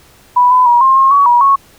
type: tone with pitch steps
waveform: sine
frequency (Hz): 985 / 1005 / 958 / 1062 / 1073 / 1127 / 962 / 1103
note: B5 / B5 / A#5 / C6 / C6 / C#6 / B5 / C#6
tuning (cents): -5 / +30 / +47 / +25 / +43 / +28 / -46 / -9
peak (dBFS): -5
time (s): 0.36-1.56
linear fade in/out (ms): 10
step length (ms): 150
effects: pink hiss -45 dBFS RMS until 1.78 s